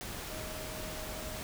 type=tone in noise; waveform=sine; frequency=625 Hz; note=D#5; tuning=8 cents sharp; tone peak=-46 dBFS; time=0.31-1.4 s; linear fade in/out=0 ms; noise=pink; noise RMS=-41 dBFS; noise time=0.01-1.43 s; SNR=-8 dB; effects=none